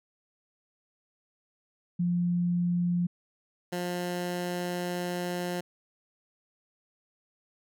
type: tone pair in turn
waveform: sine / 15% pulse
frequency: 175.2 / 177.24 Hz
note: F3 / F3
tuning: +6 / +26 cents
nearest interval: unison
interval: 20 cents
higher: second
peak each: -24 dBFS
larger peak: neither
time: 1.99-3.07 / 3.72-5.61 s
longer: second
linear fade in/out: 10 ms
effects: none